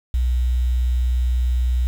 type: tone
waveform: sine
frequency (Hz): 61.74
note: B1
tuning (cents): 0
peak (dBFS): -16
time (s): 0.14-1.87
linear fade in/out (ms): 0
effects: 7-bit